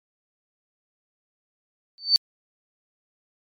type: tone with exponential growth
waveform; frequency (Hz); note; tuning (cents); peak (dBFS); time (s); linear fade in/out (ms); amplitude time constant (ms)
sine; 4546; C#8; +43; -9; 1.98-2.16; 0; 39
effects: MP3 96 kbps